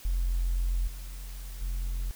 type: tone with level steps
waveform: triangle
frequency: 43.65 Hz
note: F1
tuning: in tune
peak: -21 / -35 / -26 dBFS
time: 0.05-2.11 s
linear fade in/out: 0 ms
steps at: 0.87 / 1.61 s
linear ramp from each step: 10 ms
effects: tanh soft clip ceiling -22 dBFS + white hiss -50 dBFS RMS until 2.15 s